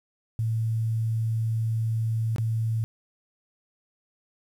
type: tone with dropouts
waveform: sine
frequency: 112.5 Hz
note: A2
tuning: 39 cents sharp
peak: -23 dBFS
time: 0.39-2.84 s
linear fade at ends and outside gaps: 0 ms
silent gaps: 2.361-2.383 s
effects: 9-bit